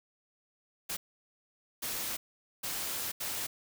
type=noise bursts at uneven times; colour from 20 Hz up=white; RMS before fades=-36 dBFS; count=4; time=0.89-0.97 / 1.82-2.17 / 2.63-3.12 / 3.2-3.47 s; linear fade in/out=10 ms; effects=none